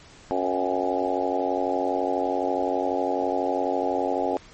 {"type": "harmonic tone with a mistuned harmonic", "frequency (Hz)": 92, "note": "F#2", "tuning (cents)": -9, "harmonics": [3, 4, 5, 6, 7, 8, 9], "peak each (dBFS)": [-30, -30, -30, -30, -30, -30, -30], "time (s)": [0.31, 4.37], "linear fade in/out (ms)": 0, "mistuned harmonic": 8, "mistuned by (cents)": 41, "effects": ["pink hiss -49 dBFS RMS until 4.53 s", "MP3 32 kbps"]}